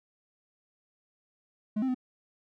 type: tone with pitch steps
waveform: triangle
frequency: 212.6 / 262.7 / 253.8 Hz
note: G#3 / C4 / B3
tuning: +41 / +7 / +47 cents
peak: -24 dBFS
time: 1.76-1.946 s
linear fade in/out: 10 ms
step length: 62 ms
effects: none